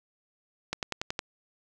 accelerating click train, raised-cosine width 0.2 ms, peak -13 dBFS, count 6, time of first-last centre 0.73-1.191 s, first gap 98 ms, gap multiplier 0.97, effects none

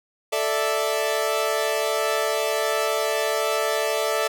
sawtooth chord, A suspended fourth, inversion none, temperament equal, 440 / 587.3 / 659.3 Hz, A4 / D5 / E5, 0 / 0 / 0 cents, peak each -22 dBFS, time 0.32-4.28 s, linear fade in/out 10 ms, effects none

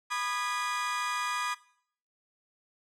30% pulse chord, G# minor, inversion first, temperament equal with one note detuned, 987.8 / 1221.7 / 1661.2 Hz, B5 / D#6 / G#6, 0 / -32 / 0 cents, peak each -32 / -30 / -34 dBFS, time 0.1-1.55 s, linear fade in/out 20 ms, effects noise-tail reverb RT60 0.6 s tail -19 dB re dry + low-pass 9000 Hz 12 dB/octave

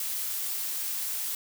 blue noise, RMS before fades -32 dBFS, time 0-1.35 s, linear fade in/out 2 ms, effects none

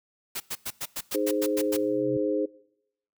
white noise bursts, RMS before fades -32 dBFS, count 10, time 0.35-1.77 s, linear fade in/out 10 ms, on 52 ms, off 100 ms
sine chord, Ab major, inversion second, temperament equal with one note detuned, 308.4 / 415.3 / 523.3 Hz, Eb4 / Ab4 / C5, -15 / 0 / 0 cents, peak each -28 dBFS, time 1.14-2.46 s, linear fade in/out 10 ms
sine tone with exponential growth, 130.81 Hz, C3, in tune, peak -31 dBFS, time 1.52-2.17 s, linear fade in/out 2 ms, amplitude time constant 140 ms
effects noise-tail reverb RT60 0.8 s tail -22 dB re dry

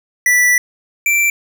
square tone pair in turn, 1967 / 2345 Hz, B6 / D7, -7 / -3 cents, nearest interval minor third, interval 304 cents, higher second, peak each -10 / -12 dBFS, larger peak first, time 0.26-0.58 / 1.06-1.3 s, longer first, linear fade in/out 2 ms, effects none

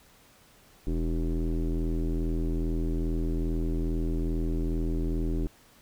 square tone with low-pass filter, 41.2 Hz, E1, in tune, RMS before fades -28 dBFS, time 0.87-5.47 s, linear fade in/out 0 ms, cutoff 330 Hz, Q 4.3, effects pink hiss -58 dBFS RMS until 5.81 s

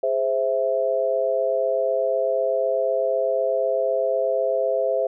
sine chord, Ab augmented, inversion none, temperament equal, 415.3 / 523.3 / 659.3 Hz, Ab4 / C5 / E5, 0 / 0 / 0 cents, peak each -27 / -22 / -23 dBFS, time 0.03-5.07 s, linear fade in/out 5 ms, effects none

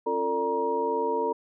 sine tone cluster, 270.8 / 346.9 / 449.3 / 586 / 947 Hz, C#4 / F4 / A4 / D5 / A#5, -40 / -12 / +36 / -4 / +27 cents, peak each -36 / -35 / -27 / -35 / -28 dBFS, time 0.06-1.33 s, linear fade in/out 10 ms, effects none

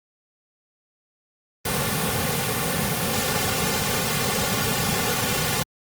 pink noise with comb filter, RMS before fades -23 dBFS, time 1.65-5.63 s, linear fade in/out 5 ms, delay 3.1 ms, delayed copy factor -0.95, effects high-pass 100 Hz 12 dB/octave + Opus 24 kbps

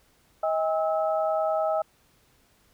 sine tone cluster, 635 / 805 / 1297 Hz, D#5 / G5 / E6, +35 / +46 / -28 cents, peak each -24 / -29 / -32 dBFS, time 0.43-1.82 s, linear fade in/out 5 ms, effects pink hiss -63 dBFS RMS until 2.73 s

